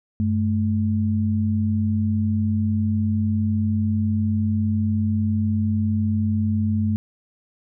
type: tone pair together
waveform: sine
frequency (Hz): 96.4 / 216.4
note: G2 / A3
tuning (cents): -28 / -29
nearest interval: octave + major second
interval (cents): 1399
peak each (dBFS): -21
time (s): 0.2-6.96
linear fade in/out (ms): 0
effects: none